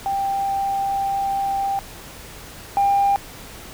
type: tone pair in turn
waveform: sine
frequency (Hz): 788 / 798.1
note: G5 / G5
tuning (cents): +9 / +31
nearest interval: unison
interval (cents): 22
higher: second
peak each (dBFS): -19 / -13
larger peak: second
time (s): 0.06-1.79 / 2.77-3.16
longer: first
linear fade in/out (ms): 0
effects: tanh soft clip ceiling -11 dBFS + pink hiss -39 dBFS RMS until 3.73 s